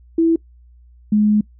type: tone pair in turn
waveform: sine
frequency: 329.6 / 210.6 Hz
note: E4 / G#3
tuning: 0 / +24 cents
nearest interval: minor sixth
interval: 776 cents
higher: first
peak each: -11 dBFS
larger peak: neither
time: 0.18-0.36 / 1.12-1.41 s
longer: second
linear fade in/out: 5 ms
effects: noise-tail reverb RT60 0.1 s tail -22 dB re dry + added 60 Hz sine -44 dBFS peak until 1.59 s